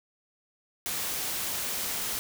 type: noise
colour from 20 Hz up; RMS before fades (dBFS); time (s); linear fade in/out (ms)
white; -32; 0.86-2.19; 0
effects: none